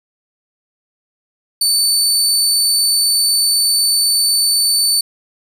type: tone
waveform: 25% pulse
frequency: 4522 Hz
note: C#8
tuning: 34 cents sharp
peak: -7 dBFS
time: 1.61-5.01 s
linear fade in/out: 5 ms
effects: none